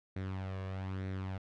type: tone with flanger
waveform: sawtooth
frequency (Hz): 94.9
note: F#2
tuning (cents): +44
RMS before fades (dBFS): -39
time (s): 0.16-1.38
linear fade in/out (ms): 5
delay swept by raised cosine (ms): 0.5 to 1.8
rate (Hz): 1.1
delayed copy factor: +0.55
effects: low-pass 3000 Hz 12 dB/octave